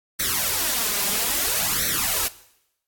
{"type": "noise with flanger", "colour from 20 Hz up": "white", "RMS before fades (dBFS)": -23, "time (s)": [0.19, 2.28], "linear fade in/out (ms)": 10, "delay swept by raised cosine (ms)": [0.5, 5], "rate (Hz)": 0.6, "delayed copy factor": 0.85, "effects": ["noise-tail reverb RT60 0.8 s tail -18 dB re dry", "AAC 64 kbps"]}